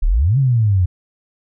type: exponential two-way sweep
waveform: sine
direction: up then down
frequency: 30.58 to 141 to 86.9 Hz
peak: -11 dBFS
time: 0.02-0.86 s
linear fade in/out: 10 ms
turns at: 0.38 s
effects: none